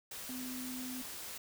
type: tone in noise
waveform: sine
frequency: 254.3 Hz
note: C4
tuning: 49 cents flat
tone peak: -41 dBFS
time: 0.29-1.02 s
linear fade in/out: 5 ms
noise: white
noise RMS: -45 dBFS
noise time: 0.11-1.38 s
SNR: +1 dB
effects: none